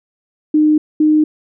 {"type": "tone pair in turn", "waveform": "sine", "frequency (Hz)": [305.2, 306.6], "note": ["D#4", "D#4"], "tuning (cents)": [-33, -25], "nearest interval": "unison", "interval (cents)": 8, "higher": "second", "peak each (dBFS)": -8, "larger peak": "neither", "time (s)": [[0.54, 0.78], [1, 1.24]], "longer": "neither", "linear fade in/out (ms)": 5, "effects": []}